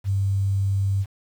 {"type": "tone with quantisation", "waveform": "sine", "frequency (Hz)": 98, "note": "G2", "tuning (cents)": 0, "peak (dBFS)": -19, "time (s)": [0.04, 1.06], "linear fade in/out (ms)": 50, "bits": 8, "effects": []}